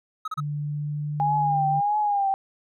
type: tone bursts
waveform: triangle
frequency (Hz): 1276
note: D#6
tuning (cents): +43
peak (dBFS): -25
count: 3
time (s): 0.25-0.403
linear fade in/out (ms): 5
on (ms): 29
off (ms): 33
type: tone with pitch glide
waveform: sine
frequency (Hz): 147.1 to 148.98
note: D3 to D3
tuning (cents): +3 to +25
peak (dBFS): -26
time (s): 0.37-1.81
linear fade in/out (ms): 20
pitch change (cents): +22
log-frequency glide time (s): 0.61-1.36
type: tone with vibrato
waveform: sine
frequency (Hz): 812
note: G#5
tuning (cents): -39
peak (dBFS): -20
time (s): 1.2-2.34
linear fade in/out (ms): 0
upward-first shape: triangle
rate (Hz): 1.6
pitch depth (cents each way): 81
effects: none